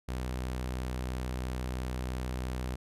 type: tone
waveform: sawtooth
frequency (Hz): 63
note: B1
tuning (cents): +35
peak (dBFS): -29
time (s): 0.08-2.76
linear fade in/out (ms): 10
effects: resampled to 32000 Hz